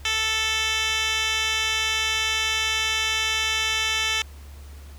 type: tone with band-pass filter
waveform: 10% pulse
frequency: 440 Hz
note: A4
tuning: in tune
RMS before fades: -24 dBFS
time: 0.05-4.22 s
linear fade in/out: 2 ms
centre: 3800 Hz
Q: 2.4
effects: added 71 Hz sine -39 dBFS peak until 4.98 s + pink hiss -51 dBFS RMS until 4.98 s